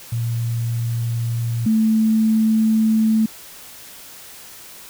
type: tone pair in turn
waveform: sine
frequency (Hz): 116.54 / 220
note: A#2 / A3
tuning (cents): 0 / 0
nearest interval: major seventh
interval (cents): 1100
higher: second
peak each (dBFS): -19 / -13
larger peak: second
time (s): 0.12-1.66 / 1.66-3.26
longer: second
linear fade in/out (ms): 5
effects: white hiss -40 dBFS RMS until 4.89 s